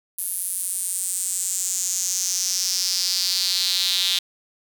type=tone with high-pass filter sweep; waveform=square; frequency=92.1 Hz; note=F#2; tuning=7 cents flat; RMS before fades=-24 dBFS; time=0.18-4.19 s; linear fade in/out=5 ms; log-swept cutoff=11000 to 3600 Hz; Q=4.6; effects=none